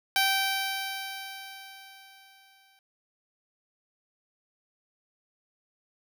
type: tone with exponential decay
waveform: 10% pulse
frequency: 777 Hz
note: G5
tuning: 16 cents flat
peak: -13 dBFS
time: 0.16-2.79 s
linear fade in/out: 1 ms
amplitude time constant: 570 ms
effects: none